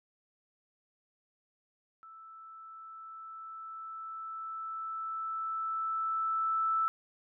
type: tone with level ramp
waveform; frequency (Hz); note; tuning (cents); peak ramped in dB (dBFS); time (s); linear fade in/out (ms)
sine; 1318.5; E6; 0; -49 to -26; 2.03-6.88; 0
effects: none